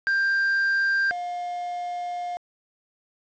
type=tone pair in turn; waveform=triangle; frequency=1586 / 709.1 Hz; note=G6 / F5; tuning=+20 / +26 cents; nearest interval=octave + major second; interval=1394 cents; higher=first; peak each=-18 / -26 dBFS; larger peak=first; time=0.07-1.11 / 1.11-2.37 s; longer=second; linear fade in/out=0 ms; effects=resampled to 16000 Hz + 8-bit